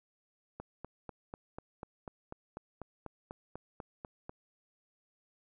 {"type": "click train", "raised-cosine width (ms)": 1, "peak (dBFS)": -28, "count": 16, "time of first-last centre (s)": [0.6, 4.295], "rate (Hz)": 4.06, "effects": []}